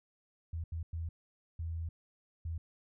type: tone bursts at uneven times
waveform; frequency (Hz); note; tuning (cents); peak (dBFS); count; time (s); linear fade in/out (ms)
sine; 82.41; E2; 0; -35; 5; 0.53-0.64 / 0.72-0.83 / 0.93-1.09 / 1.59-1.89 / 2.45-2.58; 5
effects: none